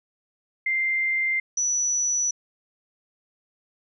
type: tone pair in turn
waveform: sine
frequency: 2093 / 5920 Hz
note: C7 / F#8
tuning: 0 / 0 cents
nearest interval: octave + tritone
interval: 1800 cents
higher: second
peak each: -21 dBFS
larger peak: neither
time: 0.66-1.4 / 1.57-2.31 s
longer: neither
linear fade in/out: 5 ms
effects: none